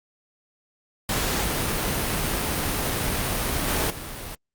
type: noise with level steps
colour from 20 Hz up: pink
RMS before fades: -25 / -23 / -35 dBFS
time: 1.09-4.35 s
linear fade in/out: 2 ms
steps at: 3.68 / 3.9 s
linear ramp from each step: 5 ms
effects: Opus 48 kbps